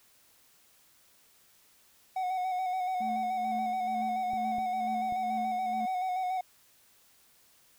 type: tone with vibrato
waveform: triangle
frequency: 740 Hz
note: F#5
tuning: in tune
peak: -27 dBFS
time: 2.16-6.41 s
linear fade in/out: 5 ms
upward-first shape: square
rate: 7 Hz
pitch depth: 28 cents each way
type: tone with tremolo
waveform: triangle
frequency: 220 Hz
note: A3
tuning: in tune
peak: -33 dBFS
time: 3-5.86 s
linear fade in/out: 10 ms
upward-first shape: triangle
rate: 2.2 Hz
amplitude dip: 85%
type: clicks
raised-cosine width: 3 ms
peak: -34 dBFS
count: 3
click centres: 4.335 / 4.584 / 5.124 s
effects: white hiss -63 dBFS RMS until 7.78 s